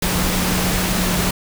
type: tone in noise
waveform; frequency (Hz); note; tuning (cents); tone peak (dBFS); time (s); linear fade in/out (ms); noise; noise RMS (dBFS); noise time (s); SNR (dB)
sine; 181.5; F#3; -33; -22; 0.02-1.31; 5; pink; -20; 0.02-1.31; -5
effects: none